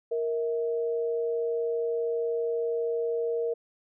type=tone pair together; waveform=sine; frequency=466.2 / 644.6 Hz; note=A#4 / E5; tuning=0 / -39 cents; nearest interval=tritone; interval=561 cents; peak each=-26 / -36 dBFS; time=0.11-3.54 s; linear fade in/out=10 ms; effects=none